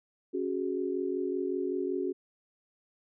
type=chord; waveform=sine; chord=C# suspended fourth; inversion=none; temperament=equal; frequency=277.2 / 370 / 415.3 Hz; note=C#4 / F#4 / G#4; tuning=0 / 0 / 0 cents; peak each=-35 / -31 / -36 dBFS; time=0.33-2.13 s; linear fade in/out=20 ms; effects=none